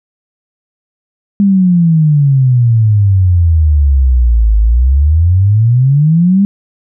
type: exponential two-way sweep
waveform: sine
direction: down then up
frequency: 203.7 to 52.1 to 203.7 Hz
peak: -5 dBFS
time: 1.4-6.45 s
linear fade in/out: 0 ms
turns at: 4.57 s
effects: none